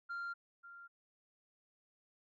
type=tone with echo; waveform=sine; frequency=1390 Hz; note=F6; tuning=9 cents flat; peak=-37 dBFS; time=0.09-0.34 s; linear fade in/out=20 ms; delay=540 ms; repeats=1; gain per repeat=-14 dB; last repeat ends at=0.88 s; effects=tanh soft clip ceiling -38 dBFS